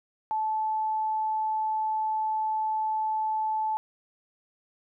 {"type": "tone", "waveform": "sine", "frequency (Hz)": 870, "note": "A5", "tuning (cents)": -20, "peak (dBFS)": -25, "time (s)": [0.31, 3.77], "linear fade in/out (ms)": 0, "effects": []}